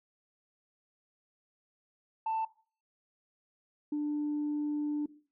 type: tone pair in turn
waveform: sine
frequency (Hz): 888 / 296.3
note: A5 / D4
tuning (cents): +16 / +15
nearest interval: octave + perfect fifth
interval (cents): 1901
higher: first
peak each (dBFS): -28 / -28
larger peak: neither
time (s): 2.26-2.45 / 3.92-5.06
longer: second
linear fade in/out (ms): 5
effects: noise-tail reverb RT60 0.4 s tail -18 dB re dry + tanh soft clip ceiling -27 dBFS